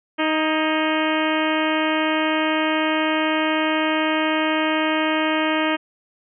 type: harmonic tone with a mistuned harmonic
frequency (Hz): 312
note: D#4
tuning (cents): +5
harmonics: 1 / 2 / 3 / 4 / 5 / 6 / 7 / 8 / 9 / 10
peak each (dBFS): -22 / -25 / -27 / -28 / -29 / -30 / -30 / -31 / -32 / -32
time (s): 0.18-5.77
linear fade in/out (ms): 20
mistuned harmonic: 5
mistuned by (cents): +41
effects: none